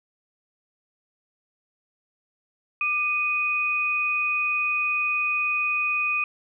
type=tone pair together; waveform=sine; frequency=1197.3 / 2489 Hz; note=D6 / D#7; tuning=+33 / 0 cents; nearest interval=octave + minor second; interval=1267 cents; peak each=-30 / -22 dBFS; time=2.81-6.24 s; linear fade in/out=2 ms; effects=none